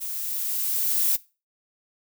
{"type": "noise with level ramp", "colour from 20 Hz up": "violet", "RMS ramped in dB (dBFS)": [-32, -21], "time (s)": [0, 1.17], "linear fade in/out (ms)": 20, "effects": ["noise-tail reverb RT60 0.3 s tail -20 dB re dry"]}